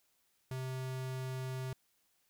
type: tone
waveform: square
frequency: 130 Hz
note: C3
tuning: 11 cents flat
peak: -38 dBFS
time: 0.51-1.73 s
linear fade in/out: 2 ms
effects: white hiss -75 dBFS RMS until 2.29 s